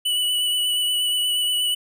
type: tone with vibrato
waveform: square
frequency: 2960 Hz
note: F#7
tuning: in tune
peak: -20 dBFS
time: 0.05-1.75 s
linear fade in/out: 10 ms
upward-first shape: sine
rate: 8.4 Hz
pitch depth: 19 cents each way
effects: none